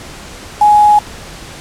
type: tone with quantisation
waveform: sine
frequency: 836 Hz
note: G#5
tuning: 11 cents sharp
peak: -4 dBFS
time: 0.61-0.99 s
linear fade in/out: 5 ms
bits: 4
effects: pink hiss -31 dBFS RMS until 1.6 s + low-pass 9000 Hz 12 dB/octave